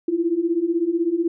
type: beating tone pair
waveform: sine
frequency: 326.8 / 342.8 Hz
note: E4 / F4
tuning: -15 / -32 cents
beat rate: 16 Hz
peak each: -23 / -20 dBFS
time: 0.08-1.28 s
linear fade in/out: 5 ms
effects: none